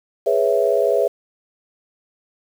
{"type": "chord", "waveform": "sine", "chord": "C# minor seventh", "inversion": "second", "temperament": "equal", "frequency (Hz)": [415.3, 493.9, 554.4, 659.3], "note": ["G#4", "B4", "C#5", "E5"], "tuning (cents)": [0, 0, 0, 0], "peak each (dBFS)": -20, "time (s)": [0.26, 1.08], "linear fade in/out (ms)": 10, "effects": ["7-bit"]}